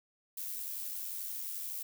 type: noise with amplitude modulation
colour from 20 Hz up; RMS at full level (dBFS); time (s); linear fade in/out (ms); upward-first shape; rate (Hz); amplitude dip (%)
violet; -38; 0.37-1.83; 5; sine; 91.2; 40
effects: none